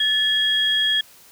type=tone pair together; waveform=sine; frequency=1740 / 3289 Hz; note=A6 / G#7; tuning=-20 / -18 cents; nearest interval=major seventh; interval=1102 cents; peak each=-22 / -17 dBFS; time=0-1.01 s; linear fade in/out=5 ms; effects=tanh soft clip ceiling -10 dBFS + white hiss -49 dBFS RMS until 1.31 s